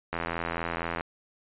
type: click train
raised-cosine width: 0.5 ms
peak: -15 dBFS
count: 75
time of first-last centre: 0.13-1.009 s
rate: 84.2 Hz
effects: resampled to 8000 Hz